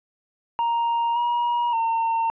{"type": "tone with pitch steps", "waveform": "triangle", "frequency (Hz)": [934, 955, 911], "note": ["A#5", "A#5", "A#5"], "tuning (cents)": [3, 42, -40], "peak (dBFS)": -18, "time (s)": [0.59, 2.3], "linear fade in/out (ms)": 0, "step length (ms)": 570, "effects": ["resampled to 8000 Hz"]}